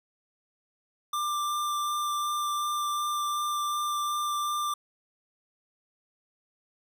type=tone with vibrato; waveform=square; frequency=1186 Hz; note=D6; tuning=17 cents sharp; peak=-28 dBFS; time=1.13-4.74 s; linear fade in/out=5 ms; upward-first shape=sine; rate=2.7 Hz; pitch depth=8 cents each way; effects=none